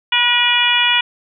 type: harmonic tone with a mistuned harmonic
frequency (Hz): 485.1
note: B4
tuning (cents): -31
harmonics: 2 / 3 / 4 / 5 / 6 / 7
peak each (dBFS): -21 / -22 / -21 / -17 / -16 / -20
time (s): 0.12-1.01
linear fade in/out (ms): 5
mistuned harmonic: 4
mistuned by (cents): -25
effects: none